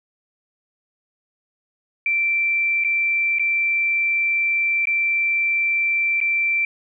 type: tone with dropouts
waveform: sine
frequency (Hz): 2345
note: D7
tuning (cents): -3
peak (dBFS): -17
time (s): 2.06-6.65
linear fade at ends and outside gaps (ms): 2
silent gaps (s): 2.839-2.846 / 3.386-3.395 / 4.855-4.871 / 6.203-6.212
effects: none